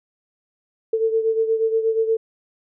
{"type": "beating tone pair", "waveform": "sine", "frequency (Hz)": [445.4, 453.8], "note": ["A4", "A#4"], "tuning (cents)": [21, -47], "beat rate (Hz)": 8.4, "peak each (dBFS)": [-18, -24], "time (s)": [0.93, 2.17], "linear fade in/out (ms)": 5, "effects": []}